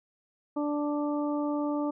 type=harmonic tone; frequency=293.7 Hz; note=D4; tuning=in tune; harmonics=1 / 2 / 3 / 4; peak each=-28 / -34 / -38 / -40 dBFS; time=0.56-1.91 s; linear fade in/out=10 ms; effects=none